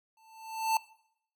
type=tone with exponential growth; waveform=square; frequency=888 Hz; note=A5; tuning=16 cents sharp; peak=-23 dBFS; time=0.17-0.77 s; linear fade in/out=2 ms; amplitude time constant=130 ms; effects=noise-tail reverb RT60 0.7 s tail -20 dB re dry + MP3 96 kbps